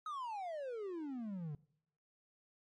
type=exponential sweep; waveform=triangle; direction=down; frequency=1289 to 141.6 Hz; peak=-38 dBFS; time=0.06-1.55 s; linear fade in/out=2 ms; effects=noise-tail reverb RT60 0.7 s tail -22 dB re dry + MP3 48 kbps